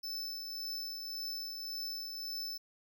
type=tone with tremolo; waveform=square; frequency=5274 Hz; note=E8; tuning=in tune; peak=-37 dBFS; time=0.03-2.58 s; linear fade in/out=10 ms; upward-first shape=triangle; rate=1.8 Hz; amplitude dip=40%; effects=none